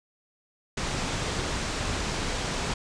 pink low-pass noise, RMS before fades -30 dBFS, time 0.77-2.74 s, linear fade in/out 5 ms, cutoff 7900 Hz, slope 24 dB/octave, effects resampled to 22050 Hz

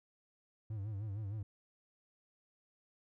triangle tone with vibrato, 103.5 Hz, G#2, 5 cents flat, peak -36 dBFS, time 0.7-1.43 s, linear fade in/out 5 ms, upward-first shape sine, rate 6.5 Hz, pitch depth 120 cents each way, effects none

